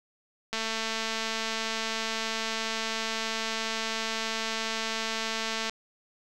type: click train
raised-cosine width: 0.2 ms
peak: -14 dBFS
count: 1153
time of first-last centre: 0.53-5.696 s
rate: 223 Hz
effects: none